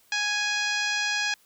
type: harmonic tone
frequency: 830.6 Hz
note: G#5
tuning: in tune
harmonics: 1 / 2 / 3 / 4 / 5 / 6 / 7 / 8 / 9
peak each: -36 / -28 / -30 / -34 / -35 / -34 / -37 / -42 / -45 dBFS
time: 0.12-1.34 s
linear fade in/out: 2 ms
effects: white hiss -61 dBFS RMS until 1.45 s